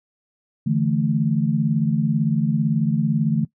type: chord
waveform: sine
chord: D suspended second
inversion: none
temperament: equal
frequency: 146.83 / 164.81 / 220 Hz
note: D3 / E3 / A3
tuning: 0 / 0 / 0 cents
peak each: -21 / -22 / -21 dBFS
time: 0.66-3.45 s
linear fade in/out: 10 ms
effects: noise-tail reverb RT60 0.1 s tail -20 dB re dry